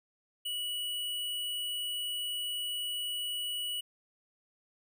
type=tone with hard clipping; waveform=sine; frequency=2936 Hz; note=F#7; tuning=14 cents flat; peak=-34 dBFS; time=0.45-3.81 s; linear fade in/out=10 ms; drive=18 dB; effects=none